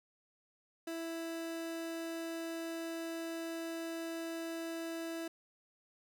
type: tone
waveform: 30% pulse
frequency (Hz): 330.2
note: E4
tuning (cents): +3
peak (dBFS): -36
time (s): 0.87-5.28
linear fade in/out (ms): 5
effects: none